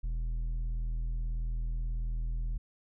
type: tone with low-pass filter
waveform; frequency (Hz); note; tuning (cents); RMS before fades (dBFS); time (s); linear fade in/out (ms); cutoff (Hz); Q
square; 40.8; E1; -17; -33; 0.03-2.58; 10; 95; 0.85
effects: none